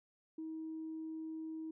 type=tone; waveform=sine; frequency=318.7 Hz; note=D#4; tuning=42 cents sharp; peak=-40 dBFS; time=0.38-1.71 s; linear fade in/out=5 ms; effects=tanh soft clip ceiling -36 dBFS